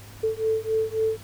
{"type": "beating tone pair", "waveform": "sine", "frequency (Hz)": [439.4, 443.1], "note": ["A4", "A4"], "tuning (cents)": [-2, 12], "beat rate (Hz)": 3.7, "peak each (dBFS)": -25, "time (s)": [0.23, 1.18], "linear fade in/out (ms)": 10, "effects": ["added 103 Hz sine -43 dBFS peak until 1.23 s", "pink hiss -47 dBFS RMS until 1.23 s"]}